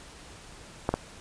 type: clicks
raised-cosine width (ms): 1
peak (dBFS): -10 / -11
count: 2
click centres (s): 0.891 / 0.94
effects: pink hiss -48 dBFS RMS until 1.2 s + resampled to 22050 Hz